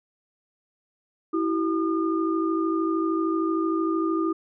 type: tone cluster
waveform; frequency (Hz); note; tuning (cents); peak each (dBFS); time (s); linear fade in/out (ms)
sine; 326.7 / 379.8 / 1214; E4 / F#4 / D#6; -15 / +45 / -43; -23 / -29 / -30; 1.33-4.33; 10
effects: none